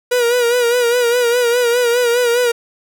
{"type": "tone with vibrato", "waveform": "45% pulse", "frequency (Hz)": 481.8, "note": "B4", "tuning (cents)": -43, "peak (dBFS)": -12, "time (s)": [0.11, 2.52], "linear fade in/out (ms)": 10, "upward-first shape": "sine", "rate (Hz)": 4.9, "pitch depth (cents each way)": 56, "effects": []}